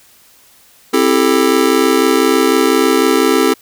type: chord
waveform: square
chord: A minor seventh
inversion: first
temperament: just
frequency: 264 / 330 / 396 / 440 Hz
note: C4 / E4 / G4 / A4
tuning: +16 / +2 / +18 / 0 cents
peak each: -16 dBFS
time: 0.93-3.54 s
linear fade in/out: 10 ms
effects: white hiss -47 dBFS RMS until 3.61 s